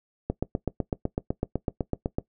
click train, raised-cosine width 2 ms, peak -12 dBFS, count 16, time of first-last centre 0.3-2.184 s, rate 7.96 Hz, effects noise-tail reverb RT60 0.1 s tail -19 dB re dry

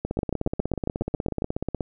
two click trains, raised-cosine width 2 ms, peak -13 / -11 dBFS, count 30 / 10, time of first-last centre 0.05-1.808 / 0.19-1.421 s, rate 16.5 / 7.31 Hz, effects none

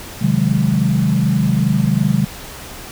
sine chord, Ab dominant seventh, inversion first, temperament equal with one note detuned, 132.33 / 155.56 / 185 / 207.7 Hz, C3 / Eb3 / Gb3 / Ab3, +20 / 0 / 0 / 0 cents, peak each -18 dBFS, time 0.21-2.25 s, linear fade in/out 10 ms, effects pink hiss -33 dBFS RMS until 2.91 s

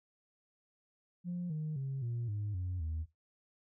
sine tone with pitch steps, 176.5 / 154.54 / 135.32 / 118.48 / 103.74 / 90.84 / 79.54 Hz, F3 / D#3 / C#3 / A#2 / G#2 / F#2 / D#2, +19 / -11 / -41 / +29 / -1 / -31 / +39 cents, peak -33 dBFS, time 1.24-3.06 s, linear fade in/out 50 ms, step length 260 ms, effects noise-tail reverb RT60 0.2 s tail -17 dB re dry + tanh soft clip ceiling -32 dBFS

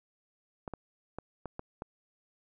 clicks, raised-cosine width 1 ms, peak -24 dBFS, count 6, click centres 0.678 / 0.737 / 1.186 / 1.457 / 1.594 / 1.821 s, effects none

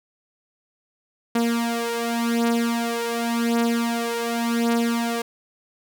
sawtooth beating tone pair, 233.1 / 233.99 Hz, A#3 / A#3, 0 / +7 cents, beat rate 0.89 Hz, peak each -19 / -21 dBFS, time 1.35-5.22 s, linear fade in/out 5 ms, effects none

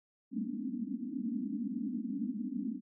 pink band-pass noise, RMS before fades -37 dBFS, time 0.31-2.81 s, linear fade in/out 50 ms, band 200 to 290 Hz, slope 96 dB/octave, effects none

